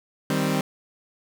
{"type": "chord", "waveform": "sawtooth", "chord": "C minor", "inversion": "first", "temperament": "equal", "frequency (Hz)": [155.56, 196, 261.6], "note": ["Eb3", "G3", "C4"], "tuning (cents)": [0, 0, 0], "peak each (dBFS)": -22, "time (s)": [0.3, 0.61], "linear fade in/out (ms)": 2, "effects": []}